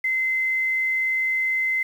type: tone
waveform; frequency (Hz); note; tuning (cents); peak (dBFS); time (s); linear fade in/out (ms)
sine; 2061; C7; -27; -20; 0.04-1.83; 5
effects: 8-bit